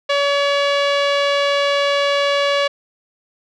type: tone with low-pass filter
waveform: sawtooth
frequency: 567 Hz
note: C#5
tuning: 39 cents sharp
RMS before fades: -17 dBFS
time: 0.09-2.68 s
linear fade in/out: 10 ms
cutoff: 3600 Hz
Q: 1.8
effects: none